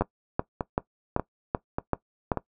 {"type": "two click trains", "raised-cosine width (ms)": 1, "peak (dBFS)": [-13, -9], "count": [5, 7], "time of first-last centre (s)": [[0.02, 2.373], [0.01, 2.318]], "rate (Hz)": [1.7, 2.6], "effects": ["noise-tail reverb RT60 0.1 s tail -19 dB re dry"]}